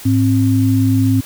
sine tone pair together, 106.4 / 264.7 Hz, G#2 / C4, +42 / +20 cents, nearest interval octave + major third, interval 1578 cents, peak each -13 dBFS, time 0.05-1.21 s, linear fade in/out 10 ms, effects white hiss -35 dBFS RMS until 1.25 s

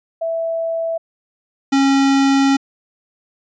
sine / square tone pair in turn, 659.3 / 273.5 Hz, E5 / C#4, 0 / -23 cents, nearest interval octave + minor third, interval 1523 cents, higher first, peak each -18 / -12 dBFS, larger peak second, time 0.21-0.98 / 1.72-2.57 s, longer second, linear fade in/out 10 ms, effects resampled to 16000 Hz

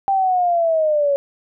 sine linear sweep, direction down, 790 to 554 Hz, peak -14 dBFS, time 0.08-1.16 s, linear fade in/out 0 ms, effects none

